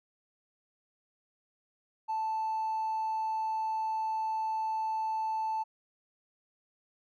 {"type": "tone with hard clipping", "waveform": "sine", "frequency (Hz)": 880, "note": "A5", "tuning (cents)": 0, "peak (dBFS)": -30, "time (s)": [2.08, 5.64], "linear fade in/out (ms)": 20, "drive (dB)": 1, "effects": []}